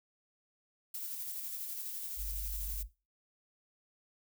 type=noise with tremolo; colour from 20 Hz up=violet; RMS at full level=-40 dBFS; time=0.94-2.83 s; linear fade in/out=5 ms; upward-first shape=square; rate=12 Hz; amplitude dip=25%
type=tone; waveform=sine; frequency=49.64 Hz; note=G1; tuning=22 cents sharp; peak=-37 dBFS; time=2.16-2.89 s; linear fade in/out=50 ms
effects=noise-tail reverb RT60 0.3 s tail -22 dB re dry